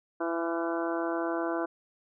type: harmonic tone with a mistuned harmonic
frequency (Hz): 167.3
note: E3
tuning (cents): +26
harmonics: 2 / 3 / 4 / 5 / 6 / 7 / 8 / 9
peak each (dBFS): -31 / -37 / -34 / -41 / -39 / -41 / -41 / -41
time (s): 0.2-1.66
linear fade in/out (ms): 10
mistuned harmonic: 8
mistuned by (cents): +41
effects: none